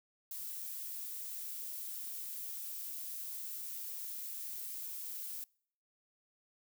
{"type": "noise", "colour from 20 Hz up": "violet", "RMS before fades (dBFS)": -43, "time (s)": [0.31, 5.44], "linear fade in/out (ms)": 2, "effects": ["noise-tail reverb RT60 0.6 s tail -26 dB re dry"]}